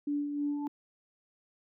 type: tone with tremolo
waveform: sine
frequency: 290 Hz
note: D4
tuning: 22 cents flat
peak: -28 dBFS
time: 0.07-0.68 s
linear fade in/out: 5 ms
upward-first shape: sine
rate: 3.2 Hz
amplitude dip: 45%
type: tone with exponential growth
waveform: sine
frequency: 874 Hz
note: A5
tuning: 12 cents flat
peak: -37 dBFS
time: 0.37-0.67 s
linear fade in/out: 0 ms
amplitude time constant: 64 ms
effects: none